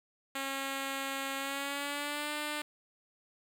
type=tone with pitch glide; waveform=5% pulse; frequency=272.2 to 298.6 Hz; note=C#4 to D4; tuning=-31 to +29 cents; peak=-23 dBFS; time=0.35-2.62 s; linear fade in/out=5 ms; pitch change=+160 cents; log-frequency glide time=1.37-2.33 s; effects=none